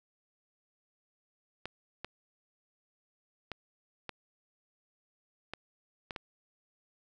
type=clicks; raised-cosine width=0.3 ms; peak=-22 dBFS; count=7; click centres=1.656 / 2.046 / 3.517 / 4.093 / 5.536 / 6.108 / 6.162 s; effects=none